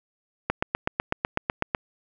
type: click train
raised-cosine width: 0.5 ms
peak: -7 dBFS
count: 11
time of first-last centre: 0.5-1.748 s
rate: 8.01 Hz
effects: none